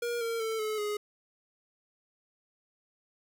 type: tone with pitch steps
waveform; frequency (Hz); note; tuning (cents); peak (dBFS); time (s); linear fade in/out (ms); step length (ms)
square; 474.9 / 459.8 / 445.1 / 431 / 417.3; A#4 / A#4 / A4 / A4 / G#4; +32 / -24 / +20 / -36 / +8; -31; 0.02-0.97; 5; 190
effects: none